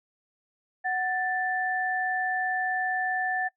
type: tone pair together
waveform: sine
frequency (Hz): 742 / 1764.8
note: F#5 / A6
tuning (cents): +5 / +5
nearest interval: octave + minor third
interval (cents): 1500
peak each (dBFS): -28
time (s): 0.84-3.49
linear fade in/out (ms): 20
effects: noise-tail reverb RT60 0.1 s tail -20 dB re dry